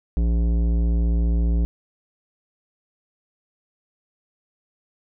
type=tone with tanh clipping; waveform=sine; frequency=57.4 Hz; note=A#1; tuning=26 cents flat; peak=-19 dBFS; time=0.17-1.65 s; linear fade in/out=0 ms; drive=14 dB; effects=none